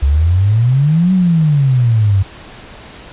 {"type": "exponential two-way sweep", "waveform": "sine", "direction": "up then down", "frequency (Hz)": [66, 190, 94.1], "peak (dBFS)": -8, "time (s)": [0.02, 2.23], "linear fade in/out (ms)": 10, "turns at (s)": 1.13, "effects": ["pink hiss -35 dBFS RMS until 3.12 s", "resampled to 8000 Hz"]}